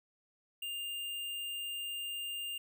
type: tone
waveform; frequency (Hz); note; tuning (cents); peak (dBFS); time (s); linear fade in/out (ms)
square; 2804; F7; +6; -38; 0.62-2.58; 5
effects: none